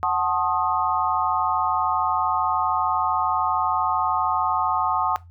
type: chord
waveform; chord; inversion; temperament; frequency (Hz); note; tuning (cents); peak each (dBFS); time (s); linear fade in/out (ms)
sine; F# diminished seventh; none; equal with one note detuned; 740 / 880 / 1071.6 / 1244.5; F#5 / A5 / C6 / Eb6; 0 / 0 / +41 / 0; -25; 0.03-5.16; 0
effects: noise-tail reverb RT60 0.2 s tail -18 dB re dry + added 86 Hz sine -43 dBFS peak until 5.3 s